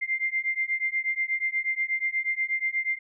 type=beating tone pair; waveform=sine; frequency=2093 / 2101.3 Hz; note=C7 / C7; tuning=0 / +7 cents; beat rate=8.3 Hz; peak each=-28 dBFS; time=0.01-2.99 s; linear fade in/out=20 ms; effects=none